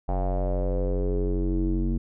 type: tone with low-pass filter sweep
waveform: square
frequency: 46.25 Hz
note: F#1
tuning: in tune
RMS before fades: -25 dBFS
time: 0.08-1.98 s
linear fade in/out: 10 ms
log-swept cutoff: 760 to 270 Hz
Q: 5.5
effects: none